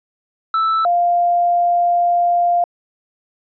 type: tone pair in turn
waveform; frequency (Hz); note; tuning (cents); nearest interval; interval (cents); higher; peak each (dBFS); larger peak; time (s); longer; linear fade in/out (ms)
triangle / sine; 1318.5 / 698.5; E6 / F5; 0 / 0; major seventh; 1100; first; -12; neither; 0.54-0.85 / 0.85-2.64; second; 2
effects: resampled to 11025 Hz